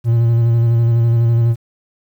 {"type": "tone with vibrato", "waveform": "triangle", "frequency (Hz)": 116.54, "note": "A#2", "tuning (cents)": 0, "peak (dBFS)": -8, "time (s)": [0.04, 1.56], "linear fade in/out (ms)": 50, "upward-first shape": "square", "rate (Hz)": 12, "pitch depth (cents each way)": 19, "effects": ["8-bit"]}